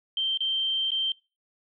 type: tone with dropouts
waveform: sine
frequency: 3136 Hz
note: G7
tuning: in tune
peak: -24 dBFS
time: 0.17-1.12 s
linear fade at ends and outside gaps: 2 ms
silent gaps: 0.374-0.405 / 0.906-0.917 s
effects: noise-tail reverb RT60 0.3 s tail -23 dB re dry